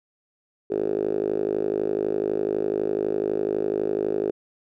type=tone with band-pass filter; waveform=5% pulse; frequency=52 Hz; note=G#1; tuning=3 cents sharp; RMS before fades=-25 dBFS; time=0.7-4.31 s; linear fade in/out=10 ms; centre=400 Hz; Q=5.5; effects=none